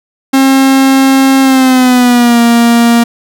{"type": "tone with pitch glide", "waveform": "45% pulse", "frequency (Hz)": [268.1, 234.7], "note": ["C4", "A#3"], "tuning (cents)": [42, 12], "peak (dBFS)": -4, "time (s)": [0.33, 3.04], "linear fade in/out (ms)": 10, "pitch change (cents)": -230, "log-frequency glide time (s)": [1.42, 2.4], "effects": []}